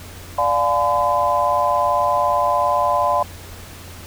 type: chord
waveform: sine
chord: D diminished seventh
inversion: none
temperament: just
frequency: 587.3 / 704.8 / 845.8 / 1014.9 Hz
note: D5 / F5 / Ab5 / Cb6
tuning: 0 / +16 / +31 / +47 cents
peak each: -21 / -21 / -24 / -18 dBFS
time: 0.38-3.23 s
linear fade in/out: 5 ms
effects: added 88 Hz sine -39 dBFS peak until 4.06 s + pink hiss -39 dBFS RMS until 4.06 s